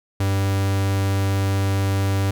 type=tone; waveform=45% pulse; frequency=97.8 Hz; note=G2; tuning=4 cents flat; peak=-18 dBFS; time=0.2-2.31 s; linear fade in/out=5 ms; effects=10-bit